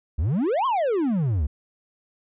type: exponential two-way sweep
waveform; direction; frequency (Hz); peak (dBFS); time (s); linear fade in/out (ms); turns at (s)
triangle; up then down; 64.7 to 1108.7 to 64.7; -18; 0.18-1.47; 10; 0.66
effects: resampled to 8000 Hz